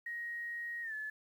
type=tone with pitch glide; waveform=sine; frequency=1882 to 1725.8 Hz; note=A#6 to A6; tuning=+16 to -34 cents; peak=-38 dBFS; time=0.06-1.1 s; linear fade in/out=5 ms; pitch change=-150 cents; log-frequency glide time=0.82-0.94 s; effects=11-bit